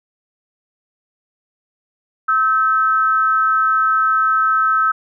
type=tone pair together; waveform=sine; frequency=1296 / 1541.2 Hz; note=E6 / G6; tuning=-30 / -30 cents; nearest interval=minor third; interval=300 cents; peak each=-13 / -20 dBFS; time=2.28-4.92 s; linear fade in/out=10 ms; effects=none